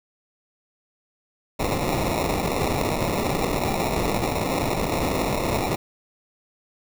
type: noise with sample-and-hold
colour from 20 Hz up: white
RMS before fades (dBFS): -24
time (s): 1.59-5.76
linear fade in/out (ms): 10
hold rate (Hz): 1575
effects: none